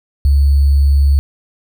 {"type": "tone with sample-and-hold", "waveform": "sine", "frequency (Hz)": 70.1, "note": "C#2", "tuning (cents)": 20, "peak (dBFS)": -7, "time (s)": [0.25, 1.19], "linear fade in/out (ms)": 0, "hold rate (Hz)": 4410, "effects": []}